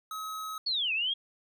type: tone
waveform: square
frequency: 1278 Hz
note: D#6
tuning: 46 cents sharp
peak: -36 dBFS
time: 0.11-0.58 s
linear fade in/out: 2 ms
type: linear two-way sweep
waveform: sine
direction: down then up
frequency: 4500 to 2489 to 3328 Hz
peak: -27 dBFS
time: 0.66-1.14 s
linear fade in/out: 10 ms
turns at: 0.93 s
effects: none